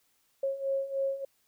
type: beating tone pair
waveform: sine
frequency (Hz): 542 / 545.3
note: C#5 / C#5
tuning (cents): -39 / -29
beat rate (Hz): 3.3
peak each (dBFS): -34 / -30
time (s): 0.43-1.25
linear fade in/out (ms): 5
effects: white hiss -71 dBFS RMS until 1.47 s